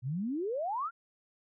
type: exponential sweep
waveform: sine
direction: up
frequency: 117.2 to 1436 Hz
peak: -31 dBFS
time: 0.02-0.91 s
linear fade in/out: 50 ms
effects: none